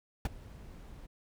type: noise with ADSR envelope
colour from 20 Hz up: brown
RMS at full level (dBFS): -25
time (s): 0.25-1.07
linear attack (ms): 4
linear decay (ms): 21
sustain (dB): -24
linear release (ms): 16
effects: none